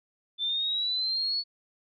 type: linear sweep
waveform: sine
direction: up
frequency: 3520 to 4435 Hz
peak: -26 dBFS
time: 0.38-1.44 s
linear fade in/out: 50 ms
effects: none